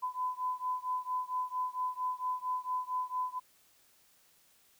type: beating tone pair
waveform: sine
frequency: 1006 / 1010.4 Hz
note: B5 / B5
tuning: +32 / +39 cents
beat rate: 4.4 Hz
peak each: -35 / -36 dBFS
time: 0.02-3.4 s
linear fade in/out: 20 ms
effects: white hiss -66 dBFS RMS until 4.79 s